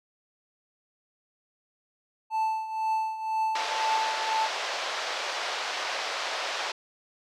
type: tone with tremolo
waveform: triangle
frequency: 880 Hz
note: A5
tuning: in tune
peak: -21 dBFS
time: 2.3-4.49 s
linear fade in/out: 50 ms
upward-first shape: triangle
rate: 2 Hz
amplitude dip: 75%
type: band-pass noise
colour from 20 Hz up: pink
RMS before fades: -32 dBFS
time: 3.55-6.72 s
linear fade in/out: 5 ms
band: 560 to 5500 Hz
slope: 24 dB/octave
effects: none